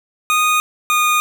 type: tone pair in turn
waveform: 25% pulse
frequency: 1238 / 1227.3 Hz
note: D#6 / D#6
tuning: -9 / -24 cents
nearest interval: unison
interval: 15 cents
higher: first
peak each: -9 dBFS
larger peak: neither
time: 0.3-0.6 / 0.9-1.2 s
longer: neither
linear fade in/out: 0 ms
effects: none